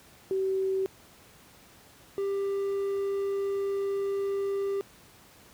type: tone pair in turn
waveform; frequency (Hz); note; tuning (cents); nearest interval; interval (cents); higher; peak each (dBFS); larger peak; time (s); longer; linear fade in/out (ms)
sine / triangle; 383.1 / 395.7; G4 / G4; -40 / +16; minor second; 56; second; -25; neither; 0.31-0.86 / 2.18-4.81; second; 0
effects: pink hiss -55 dBFS RMS until 5.53 s + high-pass 60 Hz 12 dB/octave